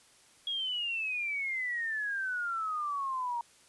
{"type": "exponential sweep", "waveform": "sine", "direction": "down", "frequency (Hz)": [3322, 932.3], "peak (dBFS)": -31, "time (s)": [0.47, 3.41], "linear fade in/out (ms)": 2, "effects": ["white hiss -61 dBFS RMS until 3.68 s", "resampled to 24000 Hz"]}